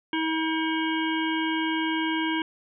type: harmonic tone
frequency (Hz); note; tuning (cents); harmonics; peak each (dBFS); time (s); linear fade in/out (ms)
320; D#4; +49; 1 / 3 / 5 / 7 / 9 / 10; -26 / -31 / -33 / -34 / -36 / -36; 0.13-2.42; 2
effects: none